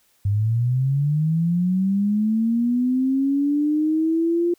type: linear sweep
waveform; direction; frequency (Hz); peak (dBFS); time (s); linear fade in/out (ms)
sine; up; 98 to 349.2; -17; 0.25-4.54; 5
effects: white hiss -62 dBFS RMS until 4.58 s